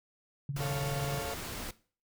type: tone with tremolo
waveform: sine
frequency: 140.4 Hz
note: C#3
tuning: 22 cents sharp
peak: -30 dBFS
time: 0.49-1.19 s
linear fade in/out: 2 ms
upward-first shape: sine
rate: 19 Hz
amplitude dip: 55%
type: noise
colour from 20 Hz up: pink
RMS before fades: -40 dBFS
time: 0.56-1.71 s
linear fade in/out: 5 ms
type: chord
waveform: 35% pulse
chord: A augmented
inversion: none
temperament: equal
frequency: 440 / 554.4 / 698.5 Hz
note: A4 / C#5 / E#5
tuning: 0 / 0 / 0 cents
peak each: -39 dBFS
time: 0.6-1.34 s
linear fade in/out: 2 ms
effects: noise-tail reverb RT60 0.4 s tail -18 dB re dry